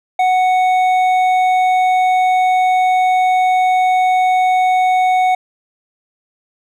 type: tone with hard clipping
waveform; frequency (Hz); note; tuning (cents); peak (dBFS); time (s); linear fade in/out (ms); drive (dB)
sine; 740; F#5; 0; -12; 0.19-5.35; 5; 7
effects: none